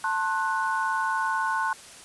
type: chord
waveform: sine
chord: F# diminished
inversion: first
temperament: just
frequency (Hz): 888 / 1065.6 / 1480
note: A5 / C6 / F#6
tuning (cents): +16 / +31 / 0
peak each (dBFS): -28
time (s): 0.04-1.73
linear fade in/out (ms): 2
effects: white hiss -46 dBFS RMS until 2.04 s + resampled to 24000 Hz